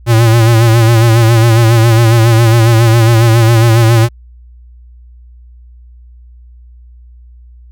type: tone with vibrato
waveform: square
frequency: 114.8 Hz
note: A#2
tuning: 26 cents flat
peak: -5 dBFS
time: 0.06-4.09 s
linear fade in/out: 50 ms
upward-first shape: sine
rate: 7.3 Hz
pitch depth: 61 cents each way
effects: added 60 Hz sine -34 dBFS peak until 7.71 s